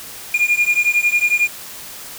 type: beating tone pair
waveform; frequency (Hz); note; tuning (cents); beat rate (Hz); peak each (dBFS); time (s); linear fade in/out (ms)
triangle; 2416 / 2427; D7 / D#7; +48 / -44; 11; -15; 0.34-1.48; 5
effects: white hiss -34 dBFS RMS until 2.18 s